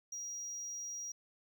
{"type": "tone", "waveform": "triangle", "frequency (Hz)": 5730, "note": "F8", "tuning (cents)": 44, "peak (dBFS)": -39, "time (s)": [0.12, 1.12], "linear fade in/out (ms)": 5, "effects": []}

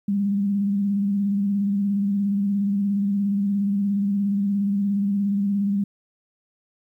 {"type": "tone with vibrato", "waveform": "sine", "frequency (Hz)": 200.4, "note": "G3", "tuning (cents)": 38, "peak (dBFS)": -19, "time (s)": [0.08, 5.84], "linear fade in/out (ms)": 5, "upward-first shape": "square", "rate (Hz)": 17, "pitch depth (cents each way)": 31, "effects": ["10-bit"]}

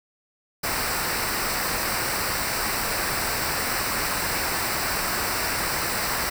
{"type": "noise with comb filter", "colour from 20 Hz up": "pink", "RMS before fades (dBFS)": -26, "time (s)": [0.63, 6.3], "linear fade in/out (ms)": 10, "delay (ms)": 0.3, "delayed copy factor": -0.65, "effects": []}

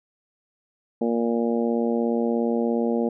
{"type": "harmonic tone", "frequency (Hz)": 117, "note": "A#2", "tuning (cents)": 7, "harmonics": [2, 3, 4, 5, 6, 7], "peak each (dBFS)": [-23, -28, -26, -31, -36, -36], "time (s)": [1.01, 3.09], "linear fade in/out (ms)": 5, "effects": []}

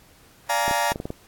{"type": "chord", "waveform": "sawtooth", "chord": "Bb dominant seventh", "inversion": "first", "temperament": "just", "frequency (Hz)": [582.7, 699.2, 839.1, 932.3], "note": ["D5", "F5", "Ab5", "Bb5"], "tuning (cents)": [-14, 2, 18, 0], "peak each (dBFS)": [-24, -23, -23, -20], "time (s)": [0.49, 0.93], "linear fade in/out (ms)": 10}
{"type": "clicks", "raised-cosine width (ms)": 2, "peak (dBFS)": -16, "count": 7, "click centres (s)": [0.68, 0.711, 0.919, 0.959, 1.001, 1.055, 1.104]}
{"effects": ["pink hiss -54 dBFS RMS until 1.27 s", "AAC 64 kbps"]}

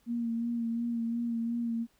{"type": "tone with vibrato", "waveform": "sine", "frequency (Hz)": 233.1, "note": "A#3", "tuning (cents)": 0, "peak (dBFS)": -29, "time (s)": [0.06, 1.87], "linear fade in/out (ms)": 50, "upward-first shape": "sine", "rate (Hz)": 2.8, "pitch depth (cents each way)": 28, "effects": ["pink hiss -69 dBFS RMS until 1.99 s"]}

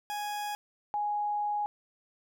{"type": "tone pair in turn", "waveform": ["40% pulse", "sine"], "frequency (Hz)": [830.6, 830.6], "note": ["G#5", "G#5"], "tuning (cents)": [0, 0], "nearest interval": "unison", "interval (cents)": 0, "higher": "neither", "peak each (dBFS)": [-32, -28], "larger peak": "second", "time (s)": [[0.1, 0.55], [0.94, 1.66]], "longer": "second", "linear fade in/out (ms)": 0, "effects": []}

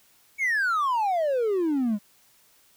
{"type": "exponential sweep", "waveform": "triangle", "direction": "down", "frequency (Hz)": [2269, 198.2], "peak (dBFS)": -19, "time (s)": [0.38, 1.99], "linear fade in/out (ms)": 50, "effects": ["tanh soft clip ceiling -16 dBFS", "white hiss -60 dBFS RMS until 2.76 s"]}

